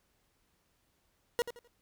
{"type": "tone with echo", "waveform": "40% pulse", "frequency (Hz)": 477.9, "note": "A#4", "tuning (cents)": 43, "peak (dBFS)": -26, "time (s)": [1.39, 1.42], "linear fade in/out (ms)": 0, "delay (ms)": 85, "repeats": 3, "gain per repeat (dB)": -11, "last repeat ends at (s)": 1.675, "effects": ["pink hiss -74 dBFS RMS until 1.81 s"]}